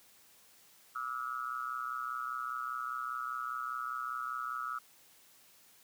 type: tone with amplitude modulation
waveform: sine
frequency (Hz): 1296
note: E6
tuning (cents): -30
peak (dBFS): -31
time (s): 0.95-4.79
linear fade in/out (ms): 10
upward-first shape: sine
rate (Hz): 125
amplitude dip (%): 100
effects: white hiss -62 dBFS RMS until 5.83 s + high-pass 80 Hz 12 dB/octave